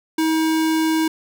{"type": "tone", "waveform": "square", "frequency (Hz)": 318.9, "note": "D#4", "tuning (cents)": 43, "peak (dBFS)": -17, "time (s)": [0.18, 1.08], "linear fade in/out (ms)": 5, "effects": []}